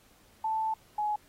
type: tone pair in turn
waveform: sine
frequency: 880 / 841.5 Hz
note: A5 / G#5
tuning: 0 / +23 cents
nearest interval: minor second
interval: 77 cents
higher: first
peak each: -27 dBFS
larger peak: neither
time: 0.44-0.74 / 0.98-1.16 s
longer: first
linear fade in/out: 5 ms
effects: pink hiss -62 dBFS RMS until 1.28 s + AAC 48 kbps